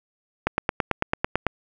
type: click train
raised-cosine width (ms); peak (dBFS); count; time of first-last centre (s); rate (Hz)
0.5; -5; 10; 0.47-1.467; 9.03
effects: none